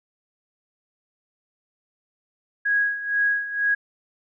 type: tone with tremolo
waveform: sine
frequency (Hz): 1653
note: G#6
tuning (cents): -9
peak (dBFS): -17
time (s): 2.65-3.75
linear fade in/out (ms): 10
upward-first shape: sine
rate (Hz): 2.1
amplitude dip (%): 75
effects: none